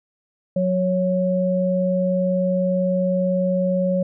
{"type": "tone pair together", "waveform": "sine", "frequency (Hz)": [182.9, 553], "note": ["F#3", "C#5"], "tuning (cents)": [-20, -4], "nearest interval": "octave + perfect fifth", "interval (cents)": 1916, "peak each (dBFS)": -20, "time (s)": [0.56, 4.03], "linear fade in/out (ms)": 5, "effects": []}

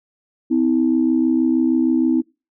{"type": "tone pair together", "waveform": "sine", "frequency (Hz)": [255.6, 322], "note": ["C4", "E4"], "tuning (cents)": [-40, -41], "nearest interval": "major third", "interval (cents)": 399, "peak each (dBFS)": -16, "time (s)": [0.5, 2.22], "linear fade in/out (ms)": 20, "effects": ["noise-tail reverb RT60 0.3 s tail -25 dB re dry", "tanh soft clip ceiling -6 dBFS"]}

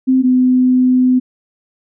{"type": "tone pair in turn", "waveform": "sine", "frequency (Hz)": [260, 253.8], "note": ["C4", "B3"], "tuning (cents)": [-11, 47], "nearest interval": "unison", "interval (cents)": 42, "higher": "first", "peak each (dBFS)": -8, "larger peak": "neither", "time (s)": [[0.07, 0.23], [0.23, 1.2]], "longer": "second", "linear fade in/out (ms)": 20, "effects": []}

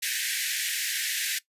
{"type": "high-pass noise", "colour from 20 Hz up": "pink", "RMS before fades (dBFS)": -29, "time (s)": [0.02, 1.39], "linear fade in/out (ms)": 10, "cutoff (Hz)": 1600, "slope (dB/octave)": 96, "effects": ["noise-tail reverb RT60 0.1 s tail -18 dB re dry", "resampled to 32000 Hz"]}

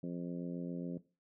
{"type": "harmonic tone", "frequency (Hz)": 87.31, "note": "F2", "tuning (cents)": 0, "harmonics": [2, 3, 4, 5, 6, 7], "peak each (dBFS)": [-40, -42, -48, -51, -51, -56], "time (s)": [0.03, 0.98], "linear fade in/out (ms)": 5, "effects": ["noise-tail reverb RT60 0.3 s tail -17 dB re dry"]}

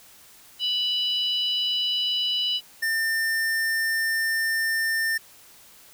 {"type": "harmonic tone", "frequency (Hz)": 987.8, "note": "B5", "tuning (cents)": 0, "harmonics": [3, 4, 5], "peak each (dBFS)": [-23, -30, -35], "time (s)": [0.59, 2.61], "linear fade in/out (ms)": 50}
{"type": "tone", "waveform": "square", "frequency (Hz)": 1800, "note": "A6", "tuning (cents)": 39, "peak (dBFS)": -23, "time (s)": [2.82, 5.18], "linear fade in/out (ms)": 10}
{"effects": ["white hiss -51 dBFS RMS until 5.93 s"]}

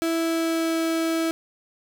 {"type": "tone with pitch glide", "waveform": "35% pulse", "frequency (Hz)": [329.6, 326.9], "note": ["E4", "E4"], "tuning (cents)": [0, -14], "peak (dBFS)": -20, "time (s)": [0.02, 1.31], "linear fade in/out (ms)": 0, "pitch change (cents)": -14, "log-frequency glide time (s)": [0.16, 0.78], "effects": []}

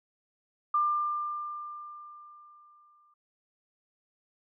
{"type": "tone with exponential decay", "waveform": "sine", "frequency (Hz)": 1194, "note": "D6", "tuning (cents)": 28, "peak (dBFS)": -22, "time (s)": [0.74, 3.14], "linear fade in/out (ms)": 5, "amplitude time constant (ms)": 520, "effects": []}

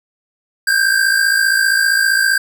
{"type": "tone pair together", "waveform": "square", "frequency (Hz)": [1547, 1602.2], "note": ["G6", "G6"], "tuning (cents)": [-23, 37], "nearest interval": "minor second", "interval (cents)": 60, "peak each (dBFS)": [-17, -14], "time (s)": [0.67, 2.38], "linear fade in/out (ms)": 5, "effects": []}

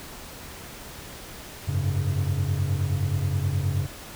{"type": "chord", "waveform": "triangle", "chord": "F# suspended second", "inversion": "none", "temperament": "equal with one note detuned", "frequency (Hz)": [92.5, 101.98, 138.59], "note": ["F#2", "G#2", "C#3"], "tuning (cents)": [0, -31, 0], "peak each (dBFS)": [-24, -26, -25], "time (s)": [1.67, 3.87], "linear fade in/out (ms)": 20, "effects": ["pink hiss -41 dBFS RMS until 4.15 s"]}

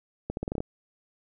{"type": "accelerating click train", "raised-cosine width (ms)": 2, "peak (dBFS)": -17, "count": 8, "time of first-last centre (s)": [0.3, 0.604], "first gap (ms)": 71, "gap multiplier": 0.83, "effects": []}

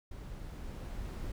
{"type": "noise with level ramp", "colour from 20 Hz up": "brown", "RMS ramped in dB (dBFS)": [-45, -39], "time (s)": [0.11, 1.32], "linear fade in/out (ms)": 5, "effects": []}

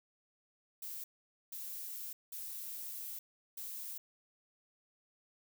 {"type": "noise bursts at uneven times", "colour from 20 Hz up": "violet", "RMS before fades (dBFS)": -44, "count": 4, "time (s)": [[0.82, 1.04], [1.52, 2.13], [2.32, 3.19], [3.57, 3.98]], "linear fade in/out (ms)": 5, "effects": []}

